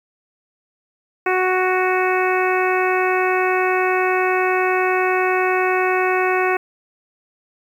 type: harmonic tone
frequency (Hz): 370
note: F#4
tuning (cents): 0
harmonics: 1 / 2 / 3 / 4 / 5 / 6 / 7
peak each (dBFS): -19 / -22 / -24 / -25 / -26 / -27 / -27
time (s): 1.26-6.57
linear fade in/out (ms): 5
effects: 8-bit